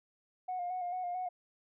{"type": "tone with vibrato", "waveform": "sine", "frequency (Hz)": 722, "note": "F#5", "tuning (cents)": -43, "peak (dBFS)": -33, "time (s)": [0.48, 1.29], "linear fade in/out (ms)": 10, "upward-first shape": "square", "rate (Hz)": 4.5, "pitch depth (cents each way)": 33, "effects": ["tanh soft clip ceiling -30 dBFS"]}